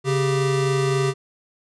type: tone pair together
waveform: square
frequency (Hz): 138.59 / 392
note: C#3 / G4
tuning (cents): 0 / 0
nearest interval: octave + tritone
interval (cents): 1800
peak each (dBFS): -22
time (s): 0.04-1.14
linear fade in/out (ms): 50
effects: resampled to 22050 Hz